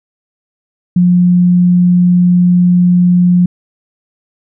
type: tone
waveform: sine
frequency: 177.9 Hz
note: F3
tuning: 32 cents sharp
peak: -5 dBFS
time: 0.96-3.46 s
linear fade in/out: 5 ms
effects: none